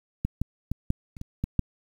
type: clicks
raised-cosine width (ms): 5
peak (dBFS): -13 / -13 / -15 / -11 / -30 / -22 / -14 / -9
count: 8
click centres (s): 0.25 / 0.416 / 0.716 / 0.904 / 1.168 / 1.214 / 1.44 / 1.593
effects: 8-bit